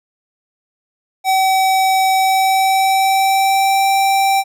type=tone with pitch glide; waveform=square; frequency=763 to 780.8 Hz; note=G5 to G5; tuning=-47 to -7 cents; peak=-12 dBFS; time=1.24-4.44 s; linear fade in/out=50 ms; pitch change=+40 cents; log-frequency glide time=2.15-3.88 s; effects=none